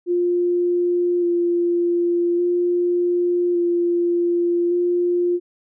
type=tone with vibrato; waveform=sine; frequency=349.2 Hz; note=F4; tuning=in tune; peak=-16 dBFS; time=0.06-5.4 s; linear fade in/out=50 ms; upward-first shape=square; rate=0.43 Hz; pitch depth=13 cents each way; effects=none